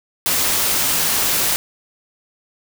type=noise; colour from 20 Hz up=white; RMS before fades=-18 dBFS; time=0.26-1.56 s; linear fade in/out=0 ms; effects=none